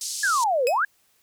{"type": "band-pass noise", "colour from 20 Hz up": "pink", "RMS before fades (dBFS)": -31, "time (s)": [0.01, 0.44], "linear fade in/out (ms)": 2, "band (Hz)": [5000, 9100], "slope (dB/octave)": 24}
{"type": "exponential two-way sweep", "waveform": "sine", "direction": "down then up", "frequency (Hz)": [1726, 466.2, 1726], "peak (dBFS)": -19, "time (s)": [0.23, 0.85], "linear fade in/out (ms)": 5, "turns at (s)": 0.66}
{"type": "tone with exponential decay", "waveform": "sawtooth", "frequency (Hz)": 2544, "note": "D#7", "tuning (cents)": 38, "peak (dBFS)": -19, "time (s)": [0.67, 0.8], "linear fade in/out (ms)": 0, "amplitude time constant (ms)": 28}
{"effects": ["white hiss -64 dBFS RMS until 1.22 s"]}